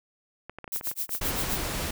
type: clicks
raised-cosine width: 0.5 ms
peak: -24 dBFS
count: 10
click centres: 0.496 / 0.586 / 0.643 / 0.678 / 0.761 / 0.811 / 0.872 / 0.914 / 1.093 / 1.15 s
type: noise with tremolo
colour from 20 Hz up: violet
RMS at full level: -29 dBFS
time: 0.72-1.62 s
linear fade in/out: 2 ms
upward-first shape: sine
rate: 7.7 Hz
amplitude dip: 100%
type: noise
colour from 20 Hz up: pink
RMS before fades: -31 dBFS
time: 1.21-1.91 s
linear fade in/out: 5 ms
effects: none